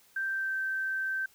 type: tone with pitch glide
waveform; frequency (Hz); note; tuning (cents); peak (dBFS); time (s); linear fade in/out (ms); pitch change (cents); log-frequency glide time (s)
sine; 1568 to 1553.6; G6 to G6; 0 to -16; -29; 0.16-1.26; 5; -16; 0.31-0.55
effects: white hiss -62 dBFS RMS until 1.34 s